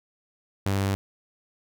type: tone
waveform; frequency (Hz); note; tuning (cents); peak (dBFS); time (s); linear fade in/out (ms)
sawtooth; 98.1; G2; +2; -19; 0.66-0.95; 0
effects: none